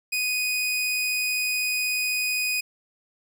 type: tone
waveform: sawtooth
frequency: 2489 Hz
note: D#7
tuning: in tune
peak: -20 dBFS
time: 0.12-2.61 s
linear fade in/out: 10 ms
effects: none